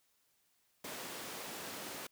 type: high-pass noise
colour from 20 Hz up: pink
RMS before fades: -45 dBFS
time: 0.84-2.07 s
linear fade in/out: 5 ms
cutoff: 250 Hz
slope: 12 dB/octave
effects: white hiss -75 dBFS RMS until 2.11 s